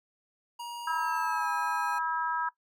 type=tone with pitch glide; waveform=square; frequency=950 to 831.8 Hz; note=A#5 to G#5; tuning=+33 to +2 cents; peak=-37 dBFS; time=0.59-1.99 s; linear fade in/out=10 ms; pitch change=-231 cents; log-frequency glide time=0.87-1.49 s
type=harmonic tone; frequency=323.7 Hz; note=E4; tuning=31 cents flat; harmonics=3 / 4 / 5; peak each=-31 / -33 / -35 dBFS; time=0.87-2.49 s; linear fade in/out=5 ms
effects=noise-tail reverb RT60 0.1 s tail -18 dB re dry